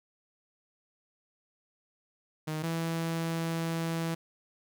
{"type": "tone pair in turn", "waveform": "sawtooth", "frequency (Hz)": [155.56, 164.92], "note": ["D#3", "E3"], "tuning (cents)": [0, 1], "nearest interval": "minor second", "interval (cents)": 101, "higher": "second", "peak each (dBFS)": [-28, -26], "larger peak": "second", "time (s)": [[2.47, 2.63], [2.63, 4.15]], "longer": "second", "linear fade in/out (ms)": 10, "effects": []}